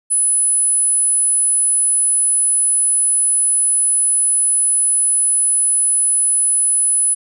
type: tone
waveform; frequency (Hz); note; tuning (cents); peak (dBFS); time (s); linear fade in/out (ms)
sine; 10080; D#9; +21; -12; 0.1-7.15; 20
effects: none